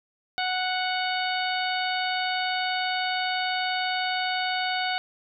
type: harmonic tone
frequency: 739 Hz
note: F#5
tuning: 2 cents flat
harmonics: 1 / 2 / 3 / 4 / 5 / 6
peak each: -28 / -31 / -33 / -34 / -35 / -36 dBFS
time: 0.38-4.98 s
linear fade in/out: 0 ms
effects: none